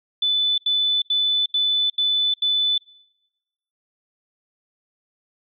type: tone bursts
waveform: sine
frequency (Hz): 3498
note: A7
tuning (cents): -11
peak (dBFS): -17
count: 6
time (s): 0.22-2.78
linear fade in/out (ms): 5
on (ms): 360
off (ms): 80
effects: noise-tail reverb RT60 1.0 s tail -24 dB re dry